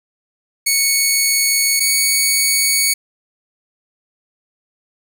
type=tone pair in turn; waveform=10% pulse; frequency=2217 / 2232 Hz; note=C#7 / C#7; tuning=0 / +11 cents; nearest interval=unison; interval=11 cents; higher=second; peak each=-4 dBFS; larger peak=neither; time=0.66-1.8 / 1.8-2.94 s; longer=neither; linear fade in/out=10 ms; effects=none